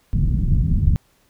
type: low-pass noise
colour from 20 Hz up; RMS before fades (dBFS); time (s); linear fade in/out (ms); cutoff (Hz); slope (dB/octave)
pink; -17; 0.13-0.96; 0; 180; 24
effects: pink hiss -60 dBFS RMS until 1.29 s